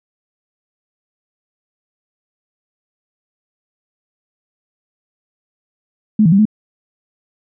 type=tone with pitch steps; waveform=sine; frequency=214.2 / 161.7 / 196.1 / 214.5 Hz; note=A3 / E3 / G3 / A3; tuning=-46 / -33 / +1 / -44 cents; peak=-7 dBFS; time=6.19-6.454 s; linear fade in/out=5 ms; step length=66 ms; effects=none